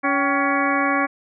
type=harmonic tone with a mistuned harmonic; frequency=280.4 Hz; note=C#4; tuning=20 cents sharp; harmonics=1 / 2 / 3 / 4 / 5 / 6 / 7 / 8; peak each=-23 / -27 / -26 / -23 / -28 / -26 / -29 / -27 dBFS; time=0.03-1.07 s; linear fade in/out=20 ms; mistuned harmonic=3; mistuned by=-130 cents; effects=none